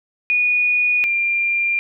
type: tone pair in turn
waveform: sine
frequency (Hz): 2459 / 2388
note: D#7 / D7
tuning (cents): -21 / +28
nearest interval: minor second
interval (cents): 51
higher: first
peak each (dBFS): -14 / -16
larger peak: first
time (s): 0.3-1.04 / 1.04-1.79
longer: second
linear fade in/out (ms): 0
effects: none